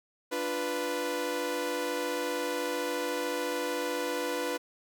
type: chord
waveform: sawtooth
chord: B diminished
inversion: first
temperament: equal with one note detuned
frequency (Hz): 293.7 / 347.8 / 493.9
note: D4 / F4 / B4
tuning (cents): 0 / -7 / 0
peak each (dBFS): -33 / -33 / -28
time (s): 0.31-4.58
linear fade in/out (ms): 20
effects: none